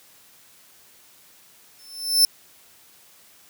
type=tone with exponential growth; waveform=sawtooth; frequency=5300 Hz; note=E8; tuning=9 cents sharp; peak=-8 dBFS; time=1.79-2.25 s; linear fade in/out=1 ms; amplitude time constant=100 ms; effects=white hiss -53 dBFS RMS until 3.49 s + high-pass 80 Hz 12 dB/octave